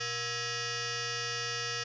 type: tone with frequency modulation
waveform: sine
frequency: 1661.2 Hz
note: G#6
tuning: in tune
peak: -32 dBFS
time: 0-1.84 s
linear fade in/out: 10 ms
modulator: 594 Hz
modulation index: 7.2
effects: resampled to 16000 Hz